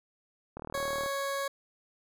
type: click train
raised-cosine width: 1 ms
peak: -26 dBFS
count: 20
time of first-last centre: 0.57-1.061 s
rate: 38.7 Hz
type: tone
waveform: 20% pulse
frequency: 554 Hz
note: C#5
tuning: 1 cent flat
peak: -26 dBFS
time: 0.74-1.48 s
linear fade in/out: 5 ms
effects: none